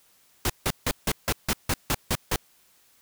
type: noise bursts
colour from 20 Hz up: pink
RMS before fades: -24 dBFS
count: 10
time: 0.45-2.36 s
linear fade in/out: 2 ms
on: 47 ms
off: 160 ms
effects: white hiss -61 dBFS RMS until 3.01 s